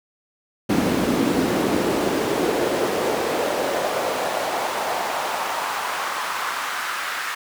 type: noise with high-pass filter sweep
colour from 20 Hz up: brown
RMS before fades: -23 dBFS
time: 0.69-7.35 s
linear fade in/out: 10 ms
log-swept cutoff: 230 to 1500 Hz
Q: 1.9
effects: none